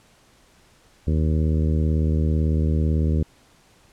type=harmonic tone; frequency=78 Hz; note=D#2; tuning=5 cents sharp; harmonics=1 / 2 / 3 / 4 / 5 / 6 / 7; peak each=-19 / -24 / -28 / -32 / -34 / -36 / -41 dBFS; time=1.07-3.23 s; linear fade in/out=5 ms; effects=pink hiss -56 dBFS RMS until 3.92 s + low-pass 10000 Hz 12 dB/octave